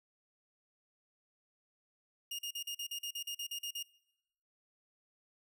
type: tone bursts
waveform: sawtooth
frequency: 2841 Hz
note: F7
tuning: 29 cents sharp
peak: -35 dBFS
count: 13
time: 2.31-3.828 s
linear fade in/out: 5 ms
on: 78 ms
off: 42 ms
effects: noise-tail reverb RT60 0.9 s tail -23 dB re dry